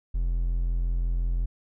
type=tone; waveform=triangle; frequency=42.83 Hz; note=F1; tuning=33 cents flat; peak=-21 dBFS; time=0.14-1.46 s; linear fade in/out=10 ms; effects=none